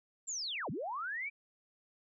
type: linear two-way sweep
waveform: sine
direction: down then up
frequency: 7520 to 116.3 to 2368 Hz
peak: -36 dBFS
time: 0.27-1.3 s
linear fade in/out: 20 ms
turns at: 0.7 s
effects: none